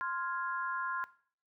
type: chord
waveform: sine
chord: F minor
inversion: second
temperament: equal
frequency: 1046.5 / 1396.9 / 1661.2 Hz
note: C6 / F6 / Ab6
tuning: 0 / 0 / 0 cents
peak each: -36 / -38 / -40 dBFS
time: 0.01-1.04 s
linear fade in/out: 0 ms
effects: noise-tail reverb RT60 0.5 s tail -18 dB re dry